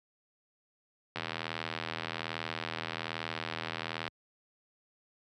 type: click train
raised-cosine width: 0.3 ms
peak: -18 dBFS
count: 238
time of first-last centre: 1.16-4.079 s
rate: 81.2 Hz
effects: high-pass 80 Hz 12 dB/octave